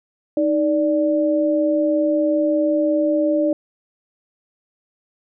sine tone pair together, 311.1 / 585.8 Hz, D#4 / D5, 0 / -5 cents, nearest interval major seventh, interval 1095 cents, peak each -18 dBFS, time 0.37-3.53 s, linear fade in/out 2 ms, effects none

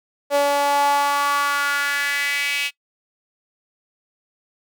sawtooth tone with high-pass filter sweep, 284.9 Hz, C#4, 48 cents sharp, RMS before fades -20 dBFS, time 0.3-2.71 s, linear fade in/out 50 ms, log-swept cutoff 600 to 2600 Hz, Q 4.4, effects noise-tail reverb RT60 0.1 s tail -22 dB re dry

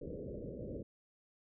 white low-pass noise, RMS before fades -44 dBFS, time 0.01-0.83 s, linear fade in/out 10 ms, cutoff 570 Hz, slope 96 dB/octave, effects none

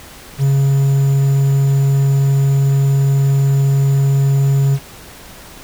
triangle tone with quantisation, 137.8 Hz, C#3, 10 cents flat, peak -8 dBFS, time 0.38-4.79 s, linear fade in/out 50 ms, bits 6, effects pink hiss -37 dBFS RMS until 5.63 s

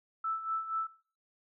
sine tone with tremolo, 1318.5 Hz, E6, in tune, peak -29 dBFS, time 0.24-0.87 s, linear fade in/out 5 ms, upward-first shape sine, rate 4.2 Hz, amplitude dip 75%, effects noise-tail reverb RT60 0.4 s tail -18 dB re dry

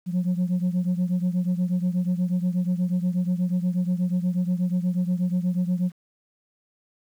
sine beating tone pair, 177.6 / 185.9 Hz, F3 / F#3, +29 / +8 cents, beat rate 8.3 Hz, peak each -21 / -24 dBFS, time 0.06-5.92 s, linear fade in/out 50 ms, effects tanh soft clip ceiling -18 dBFS + 9-bit

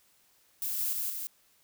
violet noise with echo, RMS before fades -33 dBFS, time 0.62-0.93 s, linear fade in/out 0 ms, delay 170 ms, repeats 2, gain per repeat -2 dB, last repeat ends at 1.27 s, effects white hiss -66 dBFS RMS until 1.63 s

